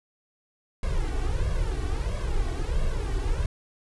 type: noise with flanger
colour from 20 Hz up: brown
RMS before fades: -26 dBFS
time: 0.83-3.46 s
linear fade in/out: 2 ms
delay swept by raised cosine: 1.8 to 2.67 ms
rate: 1.5 Hz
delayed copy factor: +0.9
effects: resampled to 24000 Hz